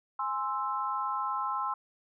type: chord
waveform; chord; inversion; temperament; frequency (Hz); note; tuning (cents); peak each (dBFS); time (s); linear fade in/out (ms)
sine; Ab augmented; none; equal; 830.6 / 1046.5 / 1318.5; Ab5 / C6 / E6; 0 / 0 / 0; -36 / -32 / -34; 0.19-1.74; 5
effects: none